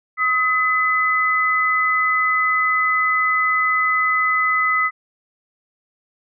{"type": "tone pair together", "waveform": "sine", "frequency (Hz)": [1267, 2011], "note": ["D#6", "B6"], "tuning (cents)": [31, 31], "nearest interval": "minor sixth", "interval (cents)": 800, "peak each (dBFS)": -18, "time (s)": [0.17, 4.91], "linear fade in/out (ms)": 50, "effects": []}